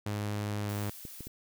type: tone with pitch glide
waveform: sawtooth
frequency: 103.83 to 103.11 Hz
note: G#2 to G#2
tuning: 0 to -12 cents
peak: -28 dBFS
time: 0.06-0.9 s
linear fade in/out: 5 ms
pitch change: -12 cents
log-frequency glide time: 0.6-0.65 s
type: noise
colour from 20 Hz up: blue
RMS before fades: -47 dBFS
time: 0.69-1.28 s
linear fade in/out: 5 ms
type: clicks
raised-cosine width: 3 ms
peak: -30 dBFS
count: 3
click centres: 1.052 / 1.207 / 1.27 s
effects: none